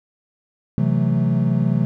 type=chord; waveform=triangle; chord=F# half-diminished seventh; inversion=second; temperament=equal; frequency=130.81 / 164.81 / 185 / 220 Hz; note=C3 / E3 / F#3 / A3; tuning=0 / 0 / 0 / 0 cents; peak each=-18 / -19 / -20 / -21 dBFS; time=0.78-1.85 s; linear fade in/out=0 ms; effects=none